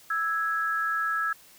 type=tone pair together; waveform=sine; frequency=1318.5 / 1660 Hz; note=E6 / G#6; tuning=0 / -1 cents; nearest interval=major third; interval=399 cents; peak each=-27 / -28 dBFS; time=0.1-1.33 s; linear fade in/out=5 ms; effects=white hiss -54 dBFS RMS until 1.58 s